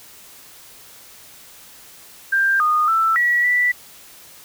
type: tone with pitch steps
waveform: sine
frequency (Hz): 1586 / 1229 / 1327 / 1931 / 1967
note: G6 / D#6 / E6 / B6 / B6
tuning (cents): +20 / -22 / +11 / -39 / -7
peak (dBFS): -14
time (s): 2.32-3.72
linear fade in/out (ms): 10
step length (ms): 280
effects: white hiss -44 dBFS RMS until 4.44 s